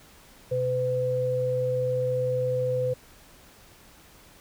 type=tone pair together; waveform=sine; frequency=126.7 / 505.9 Hz; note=B2 / B4; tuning=+45 / +42 cents; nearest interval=2 octaves; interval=2397 cents; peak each=-30 / -24 dBFS; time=0.51-2.94 s; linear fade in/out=10 ms; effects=pink hiss -53 dBFS RMS until 4.4 s